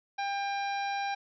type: harmonic tone with a mistuned harmonic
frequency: 798 Hz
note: G5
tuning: 31 cents sharp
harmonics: 1 / 2 / 3 / 4 / 5 / 6 / 7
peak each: -31 / -39 / -40 / -52 / -44 / -54 / -48 dBFS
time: 0.18-1.15 s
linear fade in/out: 10 ms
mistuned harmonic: 5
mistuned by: -17 cents
effects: none